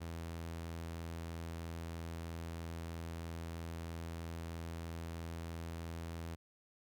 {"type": "tone", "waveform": "sawtooth", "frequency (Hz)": 83.1, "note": "E2", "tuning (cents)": 15, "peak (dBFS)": -38, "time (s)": [0, 6.36], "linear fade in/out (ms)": 20, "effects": []}